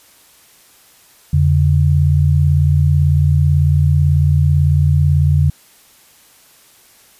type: tone pair together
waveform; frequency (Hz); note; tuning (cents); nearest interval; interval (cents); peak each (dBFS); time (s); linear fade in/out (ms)
sine; 85.21 / 143.3; F2 / D3; -42 / -42; major sixth; 900; -12; 1.33-5.5; 5
effects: white hiss -48 dBFS RMS until 7.19 s + resampled to 32000 Hz